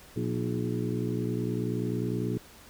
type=harmonic tone with a mistuned harmonic; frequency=60.2 Hz; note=B1; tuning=44 cents flat; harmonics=2 / 3 / 4 / 5 / 6 / 7; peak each=-32 / -34 / -35 / -36 / -37 / -37 dBFS; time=0.16-2.38 s; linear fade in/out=5 ms; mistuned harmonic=5; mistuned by=+61 cents; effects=pink hiss -52 dBFS RMS until 2.69 s